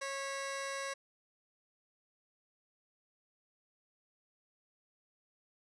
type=tone pair together; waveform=15% pulse; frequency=548 / 1953 Hz; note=C#5 / B6; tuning=-20 / -20 cents; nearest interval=octave + minor seventh; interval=2200 cents; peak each=-32 / -39 dBFS; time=0.01-0.94 s; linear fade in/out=10 ms; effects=resampled to 22050 Hz